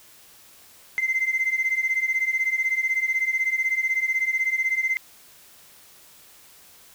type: beating tone pair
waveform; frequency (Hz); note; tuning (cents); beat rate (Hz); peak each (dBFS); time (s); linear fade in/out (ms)
sine; 2064 / 2080; C7 / C7; -24 / -11; 16; -24 / -22; 0.98-4.97; 0
effects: tanh soft clip ceiling -16 dBFS + white hiss -51 dBFS RMS until 6.94 s